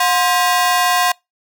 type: ring-modulated tone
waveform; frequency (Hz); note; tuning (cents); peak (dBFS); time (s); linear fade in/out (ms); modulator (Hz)
sawtooth; 884; A5; +8; -6; 0-1.12; 5; 163
effects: noise-tail reverb RT60 0.2 s tail -26 dB re dry